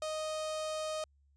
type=tone with notch filter; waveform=sawtooth; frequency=622.3 Hz; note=D#5; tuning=in tune; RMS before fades=-37 dBFS; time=0.02-1.04 s; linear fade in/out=2 ms; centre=2000 Hz; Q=1.8; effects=added 70 Hz sine -65 dBFS peak until 1.36 s + resampled to 22050 Hz